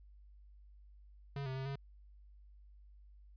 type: tone with pitch steps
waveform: square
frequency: 139.6 / 131.6 / 133.3 / 138.2 Hz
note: C#3 / C3 / C3 / C#3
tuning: +13 / +10 / +33 / -5 cents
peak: -39 dBFS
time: 1.36-1.756 s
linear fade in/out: 2 ms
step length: 99 ms
effects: added 50 Hz sine -56 dBFS peak until 3.36 s + resampled to 11025 Hz